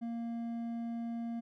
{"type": "tone with hard clipping", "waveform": "triangle", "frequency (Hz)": 232.5, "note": "A#3", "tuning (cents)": -4, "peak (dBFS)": -37, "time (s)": [0.01, 1.41], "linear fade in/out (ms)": 20, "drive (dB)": 9, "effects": []}